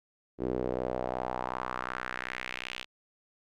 sawtooth tone with band-pass filter sweep, 62.7 Hz, B1, 27 cents sharp, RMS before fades -35 dBFS, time 0.38-2.86 s, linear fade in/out 50 ms, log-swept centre 360 to 3100 Hz, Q 2.5, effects none

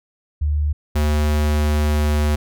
sine / square tone pair in turn, 74.3 / 74.95 Hz, D2 / D2, +21 / +36 cents, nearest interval unison, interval 15 cents, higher second, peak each -16 dBFS, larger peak neither, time 0.41-0.73 / 0.95-2.36 s, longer second, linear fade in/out 10 ms, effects none

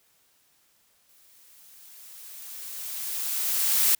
blue noise with exponential growth, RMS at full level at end -20 dBFS, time 1.09-3.95 s, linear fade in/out 2 ms, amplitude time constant 620 ms, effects white hiss -65 dBFS RMS until 3.99 s

